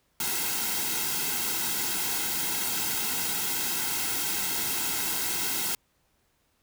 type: noise with comb filter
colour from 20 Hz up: white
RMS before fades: -29 dBFS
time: 0.2-5.75 s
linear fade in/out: 2 ms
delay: 1.7 ms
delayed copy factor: -0.75
effects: pink hiss -70 dBFS RMS until 6.62 s